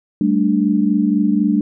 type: chord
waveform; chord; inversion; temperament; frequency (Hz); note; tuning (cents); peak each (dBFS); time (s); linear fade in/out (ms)
sine; G suspended second; none; equal; 196 / 220 / 293.7; G3 / A3 / D4; 0 / 0 / 0; -17; 0.21-1.61; 2
effects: none